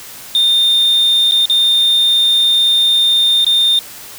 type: tone with dropouts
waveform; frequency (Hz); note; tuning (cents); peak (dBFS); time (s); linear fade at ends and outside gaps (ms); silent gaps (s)
sine; 3629; A#7; -47; -6; 0.35-3.79; 1; 1.311-1.32 / 1.456-1.498 / 3.446-3.466
effects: tanh soft clip ceiling -8 dBFS + white hiss -33 dBFS RMS until 4.18 s